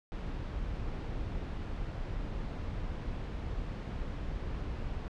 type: noise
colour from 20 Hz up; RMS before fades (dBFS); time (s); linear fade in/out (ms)
brown; -37; 0.12-5.08; 0
effects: low-pass 4000 Hz 12 dB/octave